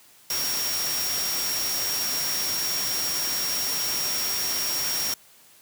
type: tone in noise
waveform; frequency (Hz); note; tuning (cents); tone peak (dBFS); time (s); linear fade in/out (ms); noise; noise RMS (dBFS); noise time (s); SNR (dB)
sine; 5588; F8; 0; -27; 0.3-5.14; 2; white; -29; 0.3-5.14; -1
effects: white hiss -54 dBFS RMS until 5.61 s + high-pass 80 Hz 12 dB/octave